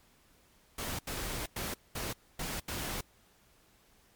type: noise bursts at uneven times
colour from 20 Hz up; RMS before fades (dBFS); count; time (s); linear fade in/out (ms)
pink; -37; 6; 0.78-0.99 / 1.07-1.46 / 1.56-1.74 / 1.95-2.13 / 2.39-2.6 / 2.68-3.01; 5
effects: pink hiss -65 dBFS RMS until 4.15 s + MP3 96 kbps